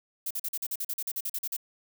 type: noise bursts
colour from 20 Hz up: violet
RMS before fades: -32 dBFS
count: 15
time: 0.26-1.567 s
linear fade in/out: 5 ms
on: 47 ms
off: 43 ms
effects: none